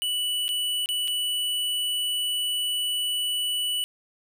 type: tone with dropouts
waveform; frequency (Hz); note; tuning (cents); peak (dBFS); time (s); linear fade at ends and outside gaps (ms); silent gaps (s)
square; 2960; F#7; 0; -25; 0.02-3.84; 0; 0.481-0.49 / 0.859-0.889 / 1.076-1.08
effects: none